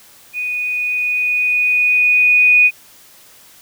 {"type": "tone with level ramp", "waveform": "sine", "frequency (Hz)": 2476, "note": "D#7", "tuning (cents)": -9, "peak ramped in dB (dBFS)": [-19, -6], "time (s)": [0.33, 2.71], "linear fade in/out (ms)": 50, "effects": ["white hiss -45 dBFS RMS until 3.61 s"]}